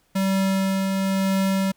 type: tone with tremolo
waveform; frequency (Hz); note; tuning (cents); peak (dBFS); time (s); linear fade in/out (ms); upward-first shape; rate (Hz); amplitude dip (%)
square; 192.8; G3; -28; -19; 0.15-1.72; 10; triangle; 1; 30
effects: pink hiss -64 dBFS RMS until 1.76 s